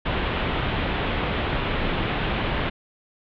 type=low-pass noise; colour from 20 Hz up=pink; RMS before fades=-25 dBFS; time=0.05-2.7 s; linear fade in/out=10 ms; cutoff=3500 Hz; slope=48 dB/octave; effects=none